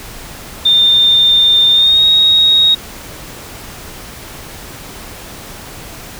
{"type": "tone with pitch glide", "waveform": "sine", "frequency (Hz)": [3612, 3763], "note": ["A7", "A#7"], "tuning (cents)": [45, 16], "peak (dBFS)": -6, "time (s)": [0.65, 2.75], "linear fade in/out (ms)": 10, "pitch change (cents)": 71, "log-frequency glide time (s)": [1.72, 2.04], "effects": ["pink hiss -31 dBFS RMS until 6.19 s"]}